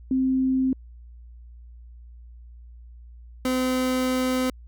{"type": "tone pair in turn", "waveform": ["sine", "30% pulse"], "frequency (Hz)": [261.6, 256.2], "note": ["C4", "C4"], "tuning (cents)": [0, -36], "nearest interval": "unison", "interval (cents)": 36, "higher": "first", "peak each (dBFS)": -19, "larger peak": "neither", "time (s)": [[0.11, 0.73], [3.45, 4.5]], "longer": "second", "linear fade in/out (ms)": 2, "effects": ["added 59 Hz sine -42 dBFS peak until 4.67 s"]}